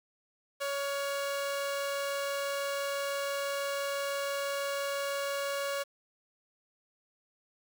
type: tone pair together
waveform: sawtooth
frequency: 560 / 1413 Hz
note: C#5 / F6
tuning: +18 / +20 cents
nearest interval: octave + major third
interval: 1602 cents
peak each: -28 / -38 dBFS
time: 0.6-5.84 s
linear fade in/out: 20 ms
effects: 9-bit